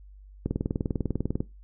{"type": "click train", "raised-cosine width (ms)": 3, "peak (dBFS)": -14, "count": 20, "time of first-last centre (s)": [0.46, 1.405], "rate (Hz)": 20.1, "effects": ["noise-tail reverb RT60 0.2 s tail -18 dB re dry", "added 49 Hz sine -46 dBFS peak until 1.63 s"]}